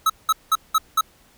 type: tone bursts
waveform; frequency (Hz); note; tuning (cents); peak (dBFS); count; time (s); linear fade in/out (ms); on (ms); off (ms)
square; 1289; E6; -39; -15; 5; 0.06-1.01; 5; 38; 190
effects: pink hiss -55 dBFS RMS until 1.37 s